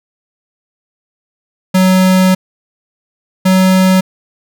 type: tone pair in turn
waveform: square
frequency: 186.3 / 187.17 Hz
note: F#3 / F#3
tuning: +12 / +20 cents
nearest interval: unison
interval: 8 cents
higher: second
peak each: -7 dBFS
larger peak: neither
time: 1.74-2.35 / 3.45-4.01 s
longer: first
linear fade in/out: 10 ms
effects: none